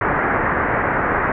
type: low-pass noise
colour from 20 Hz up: white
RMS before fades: -19 dBFS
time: 0.01-1.32 s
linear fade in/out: 2 ms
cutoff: 1900 Hz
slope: 48 dB/octave
effects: none